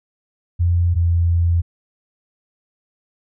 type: tone pair in turn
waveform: sine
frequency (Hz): 86.7 / 85.31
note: F2 / F2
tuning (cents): -12 / -40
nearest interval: unison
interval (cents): 28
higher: first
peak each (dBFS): -13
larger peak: neither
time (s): 0.59-0.95 / 0.95-1.62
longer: second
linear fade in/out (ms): 20
effects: none